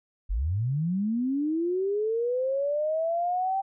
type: linear sweep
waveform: sine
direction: up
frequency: 39.93 to 784 Hz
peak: -24 dBFS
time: 0.29-3.62 s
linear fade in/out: 20 ms
effects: none